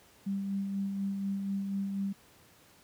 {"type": "tone with tremolo", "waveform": "sine", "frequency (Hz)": 196.9, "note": "G3", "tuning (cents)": 8, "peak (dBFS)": -29, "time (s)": [0.26, 2.13], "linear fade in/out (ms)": 10, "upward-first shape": "sine", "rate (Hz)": 4.1, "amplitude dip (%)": 35, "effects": ["pink hiss -60 dBFS RMS until 2.83 s", "high-pass 80 Hz 12 dB/octave"]}